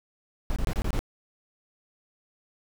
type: noise bursts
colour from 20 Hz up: brown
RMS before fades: -26 dBFS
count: 6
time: 0.5-0.991 s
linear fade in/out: 0 ms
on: 61 ms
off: 25 ms
effects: none